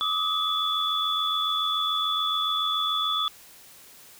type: tone cluster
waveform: sine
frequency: 1184 / 1271 / 3444 Hz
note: D6 / D#6 / A7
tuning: +14 / +36 / -38 cents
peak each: -31 / -29 / -25 dBFS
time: 0.01-3.28 s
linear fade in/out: 0 ms
effects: white hiss -50 dBFS RMS until 4.19 s